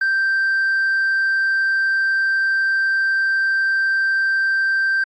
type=tone with tanh clipping; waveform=sine; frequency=1568 Hz; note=G6; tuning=in tune; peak=-16 dBFS; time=0.01-5.04 s; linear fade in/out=5 ms; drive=1 dB; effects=AAC 64 kbps